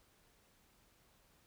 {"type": "silence", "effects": ["pink hiss -70 dBFS RMS until 1.46 s"]}